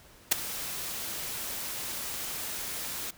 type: noise with ADSR envelope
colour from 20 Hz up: white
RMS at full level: -19 dBFS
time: 0.31-3.11 s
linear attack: 12 ms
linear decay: 8 ms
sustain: -17 dB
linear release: 10 ms
effects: pink hiss -55 dBFS RMS until 3.17 s